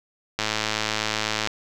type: click train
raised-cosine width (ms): 0.2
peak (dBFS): -6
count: 118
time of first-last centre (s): 0.39-1.473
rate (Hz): 108
effects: none